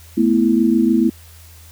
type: chord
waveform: sine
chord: A suspended second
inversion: none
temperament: equal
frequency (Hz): 220 / 246.9 / 329.6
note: A3 / B3 / E4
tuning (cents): 0 / 0 / 0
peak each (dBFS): -16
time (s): 0.17-1.1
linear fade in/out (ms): 10
effects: added 82 Hz sine -41 dBFS peak until 1.71 s + white hiss -46 dBFS RMS until 1.71 s